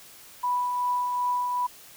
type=tone with tremolo; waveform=sine; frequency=986 Hz; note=B5; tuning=3 cents flat; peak=-22 dBFS; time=0.43-1.67 s; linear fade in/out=10 ms; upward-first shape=triangle; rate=2.6 Hz; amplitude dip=35%; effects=white hiss -49 dBFS RMS until 1.96 s